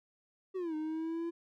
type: exponential two-way sweep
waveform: triangle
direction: down then up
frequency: 386.8 to 307.2 to 339.8 Hz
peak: -32 dBFS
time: 0.54-1.31 s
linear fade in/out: 20 ms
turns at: 0.75 s
effects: none